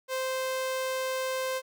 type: tone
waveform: sawtooth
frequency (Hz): 521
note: C5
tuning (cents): -7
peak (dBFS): -25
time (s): 0.08-1.62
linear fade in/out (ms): 50
effects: none